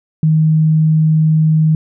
sine tone, 157 Hz, D#3, 16 cents sharp, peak -8 dBFS, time 0.23-1.75 s, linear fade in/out 2 ms, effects none

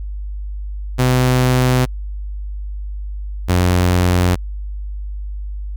sawtooth tone pair in turn, 126.9 / 89.73 Hz, B2 / F2, +47 / +47 cents, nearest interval tritone, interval 600 cents, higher first, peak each -8 dBFS, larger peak neither, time 0.98-1.86 / 3.48-4.36 s, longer neither, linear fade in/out 20 ms, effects added 50 Hz sine -23 dBFS peak until 5.76 s

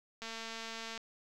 click train, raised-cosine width 0.2 ms, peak -26 dBFS, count 172, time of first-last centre 0.22-0.977 s, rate 226 Hz, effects 11-bit

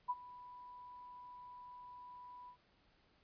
sine tone with ADSR envelope, 987.8 Hz, B5, in tune, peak -32 dBFS, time 0.08-2.57 s, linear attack 21 ms, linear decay 40 ms, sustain -19 dB, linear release 87 ms, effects pink hiss -72 dBFS RMS until 3.23 s + resampled to 11025 Hz

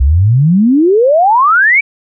sine exponential sweep, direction up, 61.74 to 2349 Hz, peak -5 dBFS, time 0-1.81 s, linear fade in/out 10 ms, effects none

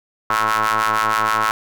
sawtooth ring-modulated tone, 108.8 Hz, A2, 19 cents flat, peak -9 dBFS, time 0.3-1.51 s, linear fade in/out 0 ms, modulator 1200 Hz, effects none

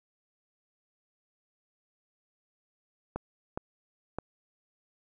clicks, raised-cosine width 1 ms, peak -19 dBFS, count 3, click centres 3.16 / 3.575 / 4.186 s, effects none

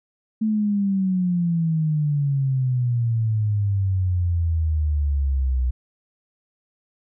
sine exponential sweep, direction down, 220.6 to 61.74 Hz, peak -18 dBFS, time 0.41-5.71 s, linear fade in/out 10 ms, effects none

